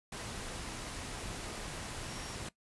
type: tone in noise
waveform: sine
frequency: 5588 Hz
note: F8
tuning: in tune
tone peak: -52 dBFS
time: 2.08-2.36 s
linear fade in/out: 5 ms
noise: pink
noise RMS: -42 dBFS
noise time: 0.12-2.49 s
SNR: -13 dB
effects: noise-tail reverb RT60 0.1 s tail -18 dB re dry + resampled to 24000 Hz